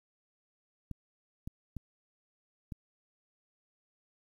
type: clicks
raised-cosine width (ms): 5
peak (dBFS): -27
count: 4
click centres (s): 0.913 / 1.475 / 1.767 / 2.722
effects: 10-bit